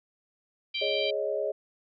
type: harmonic tone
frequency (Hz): 784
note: G5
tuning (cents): 0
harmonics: 3 / 4 / 5 / 6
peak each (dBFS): -34 / -32 / -37 / -40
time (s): 0.74-1.11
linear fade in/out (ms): 10
type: chord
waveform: sine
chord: Ab suspended fourth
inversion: none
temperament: just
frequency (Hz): 415.3 / 553.7 / 623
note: Ab4 / Db5 / Eb5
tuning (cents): 0 / -2 / +2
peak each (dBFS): -32 / -31 / -31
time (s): 0.81-1.52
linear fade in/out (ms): 10
effects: none